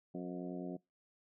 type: harmonic tone with a mistuned harmonic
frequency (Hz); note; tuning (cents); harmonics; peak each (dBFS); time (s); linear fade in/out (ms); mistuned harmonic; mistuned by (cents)
89.7; F2; +47; 2 / 3 / 4 / 5 / 6 / 7 / 8; -43 / -44 / -46 / -53 / -54 / -51 / -56; 0.14-0.77; 10; 6; -36
effects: noise-tail reverb RT60 0.2 s tail -23 dB re dry